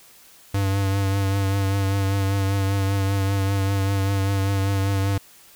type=tone with vibrato; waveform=square; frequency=98 Hz; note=G2; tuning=in tune; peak=-20 dBFS; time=0.54-5.18 s; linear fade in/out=5 ms; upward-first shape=triangle; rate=5.1 Hz; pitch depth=32 cents each way; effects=white hiss -50 dBFS RMS until 5.55 s